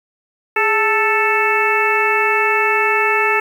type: harmonic tone with a mistuned harmonic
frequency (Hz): 440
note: A4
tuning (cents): 0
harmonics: 1 / 2 / 3 / 4 / 5 / 6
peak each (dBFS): -20 / -20 / -20 / -20 / -20 / -20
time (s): 0.56-3.4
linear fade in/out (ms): 5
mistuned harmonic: 1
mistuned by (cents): -87
effects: 7-bit